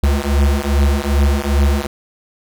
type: beating tone pair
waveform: square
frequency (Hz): 69.3 / 71.8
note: C#2 / D2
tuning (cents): 0 / -39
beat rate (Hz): 2.5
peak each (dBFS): -16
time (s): 0.03-1.87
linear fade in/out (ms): 5
effects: none